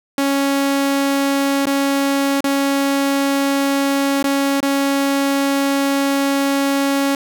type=tone with dropouts; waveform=sawtooth; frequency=277.2 Hz; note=C#4; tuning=in tune; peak=-11 dBFS; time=0.18-7.15 s; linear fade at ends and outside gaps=2 ms; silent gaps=1.656-1.668 / 2.406-2.442 / 4.227-4.241 / 4.605-4.628 s; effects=none